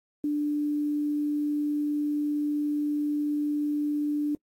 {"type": "tone with quantisation", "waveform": "sine", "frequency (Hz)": 295.1, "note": "D4", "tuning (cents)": 8, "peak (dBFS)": -24, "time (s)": [0.24, 4.35], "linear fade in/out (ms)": 2, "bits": 9, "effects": ["noise-tail reverb RT60 0.1 s tail -26 dB re dry", "AAC 48 kbps"]}